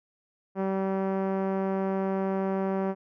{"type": "tone with low-pass filter", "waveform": "5% pulse", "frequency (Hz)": 192.4, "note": "G3", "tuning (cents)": -32, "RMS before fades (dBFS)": -28, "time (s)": [0.55, 2.95], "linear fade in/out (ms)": 50, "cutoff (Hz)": 530, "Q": 0.62, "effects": []}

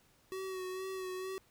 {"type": "tone with vibrato", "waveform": "square", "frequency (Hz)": 375.4, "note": "F#4", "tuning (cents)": 25, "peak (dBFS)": -39, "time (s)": [0.32, 1.38], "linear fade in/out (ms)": 0, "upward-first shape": "sine", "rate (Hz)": 2.2, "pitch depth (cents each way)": 28, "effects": ["pink hiss -68 dBFS RMS until 1.5 s"]}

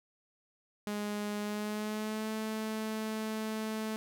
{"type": "tone with pitch glide", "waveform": "sawtooth", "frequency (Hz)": [207.7, 218.2], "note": ["G#3", "A3"], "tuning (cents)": [0, -14], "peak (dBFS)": -30, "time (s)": [0.87, 3.96], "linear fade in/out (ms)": 0, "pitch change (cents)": 86, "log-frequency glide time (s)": [1.41, 2.3], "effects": []}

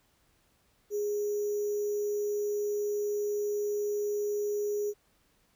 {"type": "tone with sample-and-hold", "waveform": "sine", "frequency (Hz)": 414, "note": "G#4", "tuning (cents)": -5, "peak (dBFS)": -28, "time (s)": [0.9, 4.94], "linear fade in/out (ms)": 50, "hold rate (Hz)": 6300, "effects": ["pink hiss -69 dBFS RMS until 5.55 s"]}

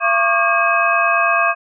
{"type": "tone cluster", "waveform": "sine", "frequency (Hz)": [679, 1106, 1195, 1616, 2548], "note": ["F5", "C#6", "D6", "G#6", "D#7"], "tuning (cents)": [-49, -4, 30, -48, 41], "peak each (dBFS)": -19, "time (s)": [0, 1.55], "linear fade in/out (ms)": 50, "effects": []}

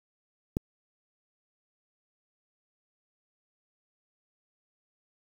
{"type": "click", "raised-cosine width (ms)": 3, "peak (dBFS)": -14, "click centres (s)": 0.569, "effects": ["7-bit"]}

